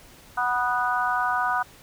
harmonic tone with a mistuned harmonic, 246.9 Hz, B3, in tune, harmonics 3 / 4 / 5 / 6, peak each -27 / -27 / -27 / -27 dBFS, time 0.37-1.63 s, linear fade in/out 10 ms, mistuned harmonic 4, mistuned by -15 cents, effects pink hiss -50 dBFS RMS until 1.82 s

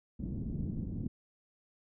white low-pass noise, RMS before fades -37 dBFS, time 0.19-1.08 s, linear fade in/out 10 ms, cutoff 240 Hz, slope 24 dB/octave, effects none

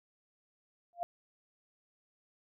sine tone with exponential growth, 694 Hz, F5, 11 cents flat, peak -28 dBFS, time 0.93-1.03 s, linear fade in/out 0 ms, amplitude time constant 20 ms, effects none

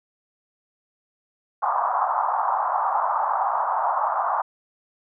pink band-pass noise, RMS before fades -23 dBFS, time 1.62-4.42 s, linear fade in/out 10 ms, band 730 to 1200 Hz, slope 48 dB/octave, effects none

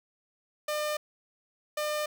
sawtooth tone pair in turn, 602 / 602 Hz, D5 / D5, +43 / +43 cents, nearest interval unison, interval 0 cents, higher neither, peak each -25 dBFS, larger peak neither, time 0.68-0.97 / 1.77-2.06 s, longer neither, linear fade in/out 5 ms, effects none

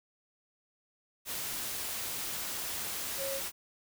sine tone in noise, 544 Hz, C#5, 33 cents flat, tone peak -35 dBFS, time 3.17-3.41 s, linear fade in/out 50 ms, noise white, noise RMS -37 dBFS, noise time 1.25-3.52 s, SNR -1 dB, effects none

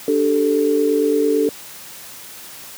sine chord, D suspended fourth, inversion none, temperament just, 293.7 / 391.6 / 440.5 Hz, D4 / G4 / A4, 0 / -2 / +2 cents, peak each -19 / -22 / -16 dBFS, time 0.08-1.49 s, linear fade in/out 2 ms, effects white hiss -37 dBFS RMS until 2.77 s + high-pass 80 Hz 12 dB/octave

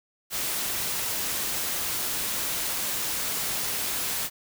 white noise, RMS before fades -29 dBFS, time 0.3-4.3 s, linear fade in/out 50 ms, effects none

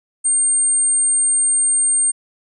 sine tone, 8700 Hz, C#9, 33 cents flat, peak -13 dBFS, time 0.24-2.12 s, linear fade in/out 20 ms, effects none

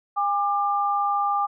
sine tone pair together, 811.4 / 1192 Hz, G#5 / D6, -41 / +25 cents, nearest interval perfect fifth, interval 666 cents, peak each -23 / -23 dBFS, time 0.16-1.47 s, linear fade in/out 20 ms, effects none

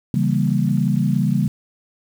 sine chord, C# diminished seventh, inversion none, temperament equal, 138.59 / 164.81 / 196 / 233.1 Hz, C#3 / E3 / G3 / Bb3, 0 / 0 / 0 / 0 cents, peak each -20 / -22 / -20 / -23 dBFS, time 0.14-1.48 s, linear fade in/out 2 ms, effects 7-bit

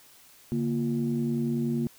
sine tone cluster, 142.5 / 233.1 / 349.2 Hz, C#3 / A#3 / F4, +48 / 0 / 0 cents, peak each -30 / -26 / -33 dBFS, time 0.52-1.87 s, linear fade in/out 0 ms, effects tanh soft clip ceiling -17 dBFS + white hiss -55 dBFS RMS until 1.98 s

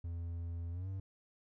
triangle tone with pitch glide, 84.9 to 95.85 Hz, F2 to G2, -48 to -38 cents, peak -36 dBFS, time 0.04-1 s, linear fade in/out 5 ms, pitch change +210 cents, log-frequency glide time 0.71-0.88 s, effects none

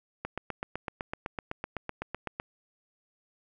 click train, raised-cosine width 0.5 ms, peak -18 dBFS, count 18, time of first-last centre 0.25-2.399 s, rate 7.91 Hz, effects none

